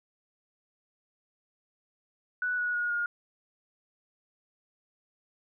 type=tone with pitch steps; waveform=sine; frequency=1480 / 1461.3 / 1442.9 / 1424.6 Hz; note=F#6 / F#6 / F#6 / F6; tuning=0 / -22 / -44 / +34 cents; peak=-27 dBFS; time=2.42-3.06 s; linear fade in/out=2 ms; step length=160 ms; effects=none